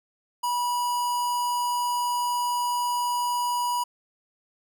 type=tone with notch filter; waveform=square; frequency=973 Hz; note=B5; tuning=26 cents flat; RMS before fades=-26 dBFS; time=0.43-3.84 s; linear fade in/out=10 ms; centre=2400 Hz; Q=1.7; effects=none